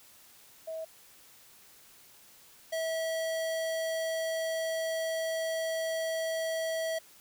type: tone pair in turn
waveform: sine / square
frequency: 643 / 649 Hz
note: E5 / E5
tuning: -43 / -27 cents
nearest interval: unison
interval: 16 cents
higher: second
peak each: -35 / -31 dBFS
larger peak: second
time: 0.67-0.85 / 2.72-6.99 s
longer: second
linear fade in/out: 10 ms
effects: white hiss -57 dBFS RMS until 7.2 s